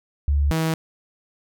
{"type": "tone pair in turn", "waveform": ["sine", "sawtooth"], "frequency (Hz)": [71.7, 160.96], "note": ["D2", "E3"], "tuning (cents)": [-41, -41], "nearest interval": "octave + major second", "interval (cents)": 1400, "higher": "second", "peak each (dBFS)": -16, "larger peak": "neither", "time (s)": [[0.28, 0.51], [0.51, 0.74]], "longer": "neither", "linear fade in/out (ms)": 0, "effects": []}